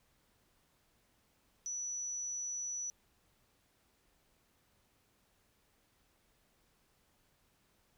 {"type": "tone", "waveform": "sine", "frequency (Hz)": 5920, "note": "F#8", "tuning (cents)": 0, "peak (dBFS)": -37, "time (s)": [1.66, 2.9], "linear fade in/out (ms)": 0, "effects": ["pink hiss -73 dBFS RMS until 7.97 s"]}